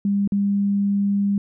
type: tone with dropouts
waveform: sine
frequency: 200.6 Hz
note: G3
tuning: 40 cents sharp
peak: -17 dBFS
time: 0.05-1.38 s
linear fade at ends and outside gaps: 2 ms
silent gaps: 0.276-0.321 s
effects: none